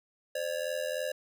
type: ring-modulated tone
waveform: square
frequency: 561 Hz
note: C#5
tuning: 21 cents sharp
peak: -29 dBFS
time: 0.35-1.12 s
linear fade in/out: 5 ms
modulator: 41.6 Hz
effects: none